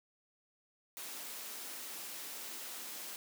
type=high-pass noise; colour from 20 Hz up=white; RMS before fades=-45 dBFS; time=0.97-3.16 s; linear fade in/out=0 ms; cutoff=200 Hz; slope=24 dB/octave; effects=none